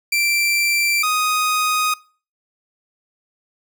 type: tone pair in turn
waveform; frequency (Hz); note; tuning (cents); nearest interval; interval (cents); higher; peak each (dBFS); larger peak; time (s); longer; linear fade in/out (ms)
sawtooth; 2349 / 1247.4; D7 / D#6; 0 / +4; major seventh; 1096; first; -13 / -13; neither; 0.12-1.03 / 1.03-1.94; neither; 5
effects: noise-tail reverb RT60 0.4 s tail -23 dB re dry